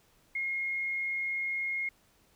sine tone, 2148 Hz, C7, 45 cents sharp, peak -30 dBFS, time 0.35-1.89 s, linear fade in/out 5 ms, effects pink hiss -66 dBFS RMS until 2.35 s

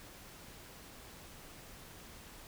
silence, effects pink hiss -53 dBFS RMS until 2.47 s

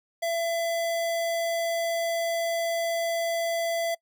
square tone, 671 Hz, E5, 31 cents sharp, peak -26 dBFS, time 0.22-3.95 s, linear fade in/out 10 ms, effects noise-tail reverb RT60 0.1 s tail -24 dB re dry

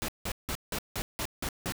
pink noise bursts, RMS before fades -33 dBFS, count 8, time 0.02-1.722 s, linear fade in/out 0 ms, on 64 ms, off 170 ms, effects none

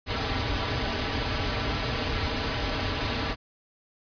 pink noise with comb filter, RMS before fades -28 dBFS, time 0.06-3.36 s, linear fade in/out 50 ms, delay 5.6 ms, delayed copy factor -0.7, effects resampled to 11025 Hz

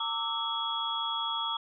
sine tone cluster, 914 / 1169 / 1314 / 3337 Hz, A#5 / D6 / E6 / G#7, -34 / -8 / -6 / +8 cents, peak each -35 / -38 / -37 / -32 dBFS, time 0-1.57 s, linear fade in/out 5 ms, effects none

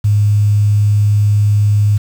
sine tone with quantisation, 103.83 Hz, G#2, in tune, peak -8 dBFS, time 0.04-1.98 s, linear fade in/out 10 ms, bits 6, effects none

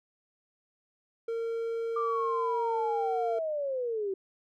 triangle tone, 458.5 Hz, A#4, 29 cents flat, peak -28 dBFS, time 1.28-3.39 s, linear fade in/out 5 ms
sine linear sweep, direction down, 1194 to 375 Hz, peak -29 dBFS, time 1.96-4.14 s, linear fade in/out 5 ms
effects none

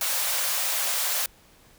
white high-pass noise, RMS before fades -26 dBFS, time 0.01-1.26 s, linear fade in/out 2 ms, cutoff 490 Hz, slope 96 dB/octave, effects pink hiss -56 dBFS RMS until 1.78 s

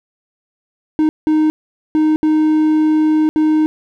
triangle tone bursts at uneven times, 309.8 Hz, D#4, 7 cents flat, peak -8 dBFS, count 5, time 0.99-1.09 / 1.27-1.5 / 1.95-2.16 / 2.23-3.29 / 3.36-3.66 s, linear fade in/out 0 ms, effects none

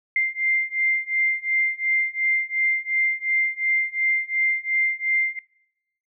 sine beating tone pair, 2094 / 2096.8 Hz, C7 / C7, +1 / +3 cents, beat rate 2.8 Hz, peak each -23 dBFS, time 0.16-5.39 s, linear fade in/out 2 ms, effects noise-tail reverb RT60 0.9 s tail -25 dB re dry

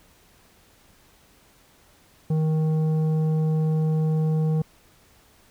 triangle tone with tanh clipping, 157 Hz, D#3, 16 cents sharp, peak -21 dBFS, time 2.3-4.62 s, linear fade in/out 5 ms, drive 13 dB, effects pink hiss -57 dBFS RMS until 5.5 s

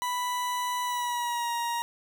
40% pulse tone with pitch glide, 987.8 to 942.6 Hz, B5 to A#5, 0 to +19 cents, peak -27 dBFS, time 0.02-1.82 s, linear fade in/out 0 ms, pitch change -81 cents, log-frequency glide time 0.84-1.52 s, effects none

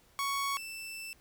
sawtooth tone pair in turn, 1113 / 2659 Hz, C#6 / E7, +7 / +14 cents, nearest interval octave + minor third, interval 1507 cents, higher second, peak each -27 / -37 dBFS, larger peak first, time 0.19-0.57 / 0.57-1.13 s, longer second, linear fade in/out 0 ms, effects pink hiss -64 dBFS RMS until 1.2 s

